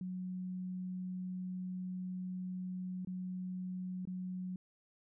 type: tone with dropouts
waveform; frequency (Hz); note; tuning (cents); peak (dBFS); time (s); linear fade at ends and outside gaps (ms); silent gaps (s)
sine; 183.6; F#3; -13; -38; 0.01-4.56; 2; 3.049-3.072 / 4.053-4.073
effects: none